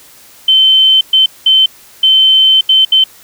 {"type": "tone bursts at uneven times", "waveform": "sine", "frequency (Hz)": 3082, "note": "G7", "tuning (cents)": -30, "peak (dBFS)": -4, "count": 6, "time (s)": [[0.48, 1.01], [1.13, 1.26], [1.46, 1.66], [2.03, 2.61], [2.69, 2.85], [2.92, 3.04]], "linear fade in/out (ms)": 5, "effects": ["white hiss -40 dBFS RMS until 3.23 s"]}